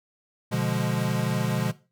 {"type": "chord", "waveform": "square", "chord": "B diminished seventh", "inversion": "none", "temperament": "equal", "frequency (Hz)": [123.47, 146.83, 174.61, 207.7], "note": ["B2", "D3", "F3", "Ab3"], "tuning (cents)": [0, 0, 0, 0], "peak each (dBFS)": [-29, -30, -30, -31], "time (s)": [0.51, 1.72], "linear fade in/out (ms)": 20, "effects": ["noise-tail reverb RT60 0.3 s tail -17 dB re dry"]}